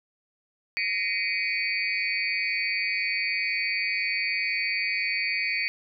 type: tone cluster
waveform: sine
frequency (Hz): 1873 / 2057 / 2275 / 2474 / 4499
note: A#6 / C7 / C#7 / D#7 / C#8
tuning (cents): +8 / -30 / +44 / -10 / +25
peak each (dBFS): -36 / -32 / -29 / -30 / -33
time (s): 0.77-5.68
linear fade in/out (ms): 0
effects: none